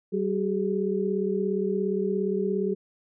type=tone cluster; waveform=sine; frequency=192.3 / 381.5 / 418.7 Hz; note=G3 / G4 / G#4; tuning=-33 / -47 / +14 cents; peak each=-28 dBFS; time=0.12-2.75 s; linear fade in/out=20 ms; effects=none